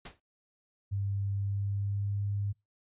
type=noise with exponential decay; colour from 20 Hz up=pink; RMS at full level=-39 dBFS; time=0.05-0.2 s; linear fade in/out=5 ms; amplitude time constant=32 ms
type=tone with pitch glide; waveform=sine; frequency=99.4 to 101.14 Hz; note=G2 to G#2; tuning=+25 to -45 cents; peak=-29 dBFS; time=0.91-2.53 s; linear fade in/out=20 ms; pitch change=+30 cents; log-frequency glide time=1.28-2.24 s
effects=noise-tail reverb RT60 0.2 s tail -25 dB re dry + resampled to 8000 Hz